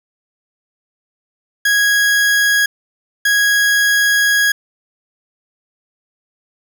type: tone pair in turn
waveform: 40% pulse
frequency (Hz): 1654 / 1654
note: G#6 / G#6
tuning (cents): -8 / -8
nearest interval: unison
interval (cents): 0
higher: neither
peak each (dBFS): -10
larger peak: neither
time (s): 1.65-2.66 / 3.25-4.52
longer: second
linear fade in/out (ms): 5
effects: none